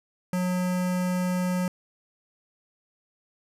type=tone with notch filter; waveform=square; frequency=181.4 Hz; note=F#3; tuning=34 cents flat; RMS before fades=-26 dBFS; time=0.33-1.68 s; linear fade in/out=2 ms; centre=3700 Hz; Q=1.7; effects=resampled to 32000 Hz